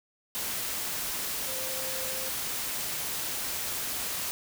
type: tone in noise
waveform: sine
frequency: 523.3 Hz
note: C5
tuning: in tune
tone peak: -40 dBFS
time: 1.48-2.29 s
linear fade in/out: 0 ms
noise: white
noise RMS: -33 dBFS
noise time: 0.35-4.31 s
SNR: -10 dB
effects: none